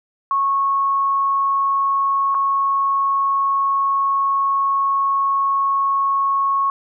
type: tone with dropouts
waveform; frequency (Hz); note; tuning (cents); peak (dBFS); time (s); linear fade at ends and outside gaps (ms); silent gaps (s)
sine; 1100; C#6; -14; -15; 0.31-6.7; 1; 2.345-2.349
effects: none